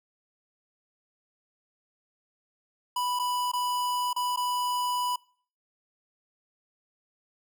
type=tone with dropouts; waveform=square; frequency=987.8 Hz; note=B5; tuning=in tune; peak=-27 dBFS; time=2.96-5.16 s; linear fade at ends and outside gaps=5 ms; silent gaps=3.191-3.195 / 3.517-3.534 / 4.131-4.162 / 4.362-4.372 s; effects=noise-tail reverb RT60 0.5 s tail -24 dB re dry